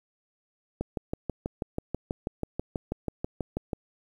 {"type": "click train", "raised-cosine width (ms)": 2, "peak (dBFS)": -16, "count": 19, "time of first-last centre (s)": [0.81, 3.732], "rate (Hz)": 6.16, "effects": ["9-bit"]}